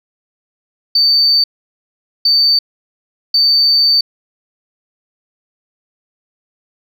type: tone bursts at uneven times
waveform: sine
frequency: 4573 Hz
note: D8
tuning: 47 cents flat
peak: -7 dBFS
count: 3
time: 0.95-1.44 / 2.25-2.59 / 3.34-4.01 s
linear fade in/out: 5 ms
effects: tanh soft clip ceiling -3 dBFS